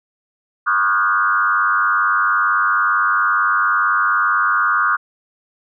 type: tone with frequency modulation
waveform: sine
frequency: 1318.5 Hz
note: E6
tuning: in tune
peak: -13 dBFS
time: 0.66-4.97 s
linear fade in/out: 20 ms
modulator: 97.8 Hz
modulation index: 2.2
effects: none